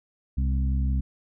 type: harmonic tone with a mistuned harmonic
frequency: 65.9 Hz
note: C2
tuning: 13 cents sharp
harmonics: 1 / 2 / 3 / 4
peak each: -22 / -31 / -34 / -39 dBFS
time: 0.37-1.01 s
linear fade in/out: 10 ms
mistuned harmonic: 3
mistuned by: +46 cents
effects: none